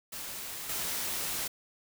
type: noise with level steps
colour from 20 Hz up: white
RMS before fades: -40 / -34 dBFS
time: 0.12-1.48 s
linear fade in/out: 10 ms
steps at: 0.69 s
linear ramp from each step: 5 ms
effects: none